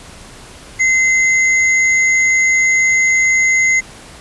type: tone pair together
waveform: sine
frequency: 2061 / 6652 Hz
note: C7 / G#8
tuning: -27 / +2 cents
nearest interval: octave + minor sixth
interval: 2029 cents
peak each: -10 / -20 dBFS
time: 0.79-3.81 s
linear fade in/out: 20 ms
effects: pink hiss -37 dBFS RMS until 4.2 s + resampled to 24000 Hz